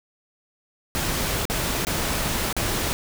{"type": "noise with dropouts", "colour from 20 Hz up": "pink", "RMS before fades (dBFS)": -25, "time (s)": [0.95, 2.93], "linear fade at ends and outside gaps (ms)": 0, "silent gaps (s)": [[1.453, 1.499], [1.849, 1.869], [2.527, 2.566]], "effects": []}